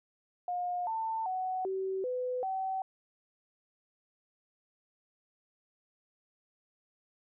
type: tone with pitch steps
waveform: sine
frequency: 714 / 893 / 745 / 381.7 / 502 / 763 Hz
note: F5 / A5 / F#5 / G4 / B4 / G5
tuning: +38 / +25 / +12 / -46 / +28 / -47 cents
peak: -31 dBFS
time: 0.48-2.82 s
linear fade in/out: 2 ms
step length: 390 ms
effects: none